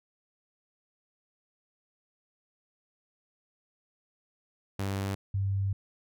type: tone pair in turn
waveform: sawtooth / sine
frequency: 98 / 98 Hz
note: G2 / G2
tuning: 0 / 0 cents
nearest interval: unison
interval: 0 cents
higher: neither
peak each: -26 dBFS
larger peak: neither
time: 4.79-5.15 / 5.34-5.73 s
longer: second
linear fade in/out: 5 ms
effects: none